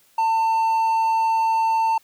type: tone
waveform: triangle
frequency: 897 Hz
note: A5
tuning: 33 cents sharp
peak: -15 dBFS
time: 0.18-1.98 s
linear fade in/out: 5 ms
effects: white hiss -58 dBFS RMS until 2.03 s + high-pass 80 Hz 12 dB/octave